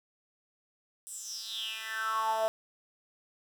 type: tone with high-pass filter sweep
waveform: 10% pulse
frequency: 221.4 Hz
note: A3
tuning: 11 cents sharp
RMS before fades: -34 dBFS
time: 1.07-2.48 s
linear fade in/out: 0 ms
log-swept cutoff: 9000 to 620 Hz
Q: 7.1
effects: none